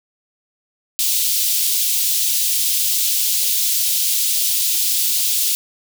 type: high-pass noise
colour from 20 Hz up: white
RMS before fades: -18 dBFS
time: 0.99-5.55 s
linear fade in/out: 0 ms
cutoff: 3100 Hz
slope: 24 dB/octave
effects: none